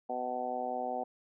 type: harmonic tone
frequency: 125.3 Hz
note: B2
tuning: 25 cents sharp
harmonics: 2 / 3 / 4 / 5 / 6 / 7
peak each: -43 / -46 / -40 / -40 / -35 / -45 dBFS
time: 0.09-1.04 s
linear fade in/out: 10 ms
effects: none